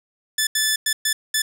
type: tone bursts at uneven times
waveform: 10% pulse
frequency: 1744 Hz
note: A6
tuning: 16 cents flat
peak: -9 dBFS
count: 5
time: 0.38-0.47 / 0.55-0.76 / 0.86-0.93 / 1.05-1.13 / 1.34-1.42 s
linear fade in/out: 5 ms
effects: none